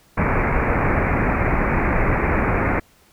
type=low-pass noise; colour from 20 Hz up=pink; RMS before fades=-19 dBFS; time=0.17-2.8 s; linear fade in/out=10 ms; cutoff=2400 Hz; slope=96 dB/octave; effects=pink hiss -55 dBFS RMS until 3.12 s